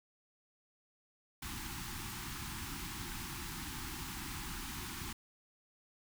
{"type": "band-stop noise", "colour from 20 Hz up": "pink", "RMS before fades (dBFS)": -43, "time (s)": [1.42, 5.13], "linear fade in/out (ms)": 5, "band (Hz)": [370, 790], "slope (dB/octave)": 96, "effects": []}